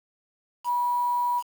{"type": "tone with quantisation", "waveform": "sine", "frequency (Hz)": 971, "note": "B5", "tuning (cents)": -30, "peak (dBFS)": -22, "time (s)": [0.64, 1.43], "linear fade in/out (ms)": 50, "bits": 7, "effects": []}